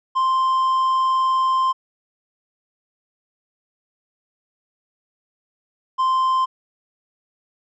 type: tone pair in turn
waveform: triangle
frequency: 1046.5 / 1042.8 Hz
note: C6 / C6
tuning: 0 / -6 cents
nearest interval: unison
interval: 6 cents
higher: first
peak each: -14 dBFS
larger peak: neither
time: 0.15-1.73 / 5.98-6.46 s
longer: first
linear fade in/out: 20 ms
effects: resampled to 16000 Hz